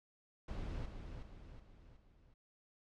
brown noise with echo, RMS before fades -42 dBFS, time 0.48-0.86 s, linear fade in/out 5 ms, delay 370 ms, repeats 4, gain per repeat -6 dB, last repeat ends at 2.34 s, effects low-pass 5000 Hz 12 dB/octave

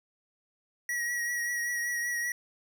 square tone with vibrato, 1912 Hz, A#6, 43 cents sharp, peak -30 dBFS, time 0.89-2.32 s, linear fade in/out 2 ms, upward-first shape triangle, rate 5.2 Hz, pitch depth 31 cents each way, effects none

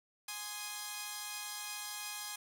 5% pulse chord, Ab major, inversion none, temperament equal, 830.6 / 1046.5 / 1244.5 Hz, Ab5 / C6 / Eb6, 0 / 0 / 0 cents, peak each -31 / -34 / -36 dBFS, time 0.28-2.36 s, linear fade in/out 5 ms, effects none

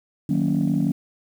sine chord, D# minor seventh, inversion none, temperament just, 155.56 / 186.68 / 233.3 / 280 Hz, D#3 / F#3 / A#3 / C#4, 0 / +16 / +2 / +18 cents, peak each -23 dBFS, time 0.29-0.92 s, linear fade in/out 5 ms, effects tanh soft clip ceiling -12 dBFS + 8-bit

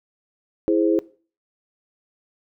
sine chord, E augmented, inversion none, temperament equal, 329.6 / 415.3 / 523.3 Hz, E4 / G#4 / B#4, 0 / 0 / 0 cents, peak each -18 / -21 / -24 dBFS, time 0.68-0.99 s, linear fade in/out 0 ms, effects noise-tail reverb RT60 0.4 s tail -20 dB re dry

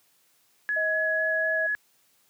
sine tone with vibrato, 1684 Hz, G#6, 24 cents sharp, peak -24 dBFS, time 0.69-1.75 s, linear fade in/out 0 ms, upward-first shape square, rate 4 Hz, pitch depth 8 cents each way
sine tone with pitch glide, 633 to 640 Hz, D#5 to D#5, +30 to +49 cents, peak -28 dBFS, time 0.76-1.67 s, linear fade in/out 10 ms, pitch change +19 cents, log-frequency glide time 0.96-1.43 s
effects white hiss -65 dBFS RMS until 2.29 s + high-pass 100 Hz 12 dB/octave

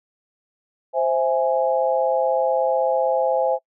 sine chord, C augmented, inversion none, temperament equal, 523.3 / 659.3 / 830.6 Hz, C5 / E5 / G#5, 0 / 0 / 0 cents, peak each -20 / -22 / -23 dBFS, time 0.93-3.59 s, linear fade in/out 50 ms, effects noise-tail reverb RT60 0.1 s tail -25 dB re dry

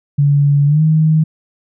sine tone with pitch glide, 143.1 to 156.96 Hz, D3 to D#3, -45 to +15 cents, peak -8 dBFS, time 0.18-1.24 s, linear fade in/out 10 ms, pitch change +160 cents, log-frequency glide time 0.66-0.82 s, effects none

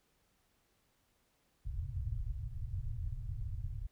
pink low-pass noise, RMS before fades -39 dBFS, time 1.65-3.87 s, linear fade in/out 10 ms, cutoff 130 Hz, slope 96 dB/octave, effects pink hiss -75 dBFS RMS until 3.91 s

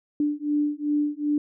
sine beating tone pair, 293.7 / 296.3 Hz, D4 / D4, 0 / +15 cents, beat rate 2.6 Hz, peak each -25 dBFS, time 0.2-1.38 s, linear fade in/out 2 ms, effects none

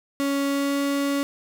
35% pulse tone with pitch glide, 279 to 280.8 Hz, C#4 to C#4, +11 to +22 cents, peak -20 dBFS, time 0.2-1.23 s, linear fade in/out 0 ms, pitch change +11 cents, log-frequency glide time 0.45-0.76 s, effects none

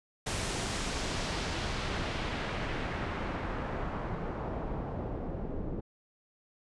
pink noise with low-pass filter sweep, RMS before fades -35 dBFS, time 0.26-5.81 s, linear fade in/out 10 ms, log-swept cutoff 9800 to 440 Hz, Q 0.91, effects resampled to 24000 Hz

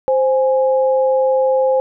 sine tone pair together, 523.3 / 830.7 Hz, C5 / G#5, 0 / 0 cents, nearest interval minor sixth, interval 800 cents, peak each -12 / -21 dBFS, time 0.08-1.8 s, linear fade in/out 0 ms, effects none

